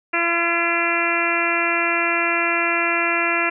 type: harmonic tone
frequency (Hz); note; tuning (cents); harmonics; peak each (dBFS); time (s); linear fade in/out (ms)
340; F4; -46; 1 / 2 / 3 / 4 / 5 / 6 / 7 / 8; -27 / -27 / -28 / -25 / -26 / -26 / -23 / -26; 0.13-3.5; 10
effects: none